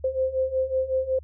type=beating tone pair; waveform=sine; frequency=519 / 524.4 Hz; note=C5 / C5; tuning=-14 / +4 cents; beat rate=5.4 Hz; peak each=-27 / -24 dBFS; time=0.04-1.19 s; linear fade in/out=5 ms; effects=added 75 Hz sine -42 dBFS peak until 1.23 s